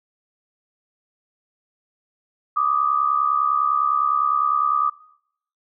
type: tone pair together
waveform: sine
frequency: 1174.7 / 1244.6 Hz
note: D6 / D#6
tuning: 0 / 0 cents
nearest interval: minor second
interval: 100 cents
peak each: -20 dBFS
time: 2.56-4.9 s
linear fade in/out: 10 ms
effects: noise-tail reverb RT60 0.7 s tail -21 dB re dry